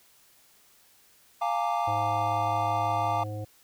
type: chord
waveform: triangle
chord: Bb dominant seventh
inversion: second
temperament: equal with one note detuned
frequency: 698.5 / 830.6 / 916.3 / 1174.7 Hz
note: F5 / Ab5 / Bb5 / D6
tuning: 0 / 0 / -30 / 0 cents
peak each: -27 / -29 / -30 / -30 dBFS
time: 1.41-3.24 s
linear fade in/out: 10 ms
type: harmonic tone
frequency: 105.3 Hz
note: G#2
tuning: 24 cents sharp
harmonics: 1 / 3 / 5 / 7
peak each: -33 / -42 / -40 / -45 dBFS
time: 1.87-3.45 s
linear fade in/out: 10 ms
effects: white hiss -60 dBFS RMS until 3.63 s